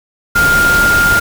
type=tone in noise; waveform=sine; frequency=1407 Hz; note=F6; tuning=12 cents sharp; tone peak=-8 dBFS; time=0.35-1.2 s; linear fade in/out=10 ms; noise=pink; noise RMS=-17 dBFS; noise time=0.35-1.2 s; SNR=+6 dB; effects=none